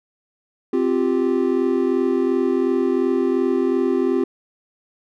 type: chord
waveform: triangle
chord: C suspended fourth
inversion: none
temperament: equal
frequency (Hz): 261.6 / 349.2 / 392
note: C4 / F4 / G4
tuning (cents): 0 / 0 / 0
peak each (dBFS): -19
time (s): 0.73-4.24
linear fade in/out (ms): 5
effects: none